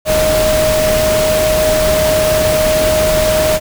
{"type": "tone in noise", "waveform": "sine", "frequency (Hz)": 622.3, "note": "D#5", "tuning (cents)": 0, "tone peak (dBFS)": -11, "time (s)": [0.05, 3.6], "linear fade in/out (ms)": 50, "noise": "pink", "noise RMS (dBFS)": -17, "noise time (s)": [0.05, 3.6], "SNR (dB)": 3, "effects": []}